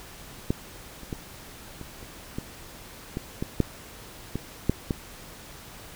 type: clicks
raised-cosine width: 3 ms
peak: -10 / -28 / -18 / -25 / -30 / -17 / -16 / -15 / -7 / -15 / -7 / -12 dBFS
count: 12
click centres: 0.505 / 1.033 / 1.128 / 1.813 / 2.028 / 2.385 / 3.171 / 3.425 / 3.603 / 4.356 / 4.696 / 4.908 s
effects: pink hiss -45 dBFS RMS until 5.95 s